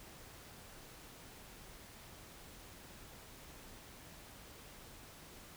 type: silence
effects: pink hiss -55 dBFS RMS until 5.56 s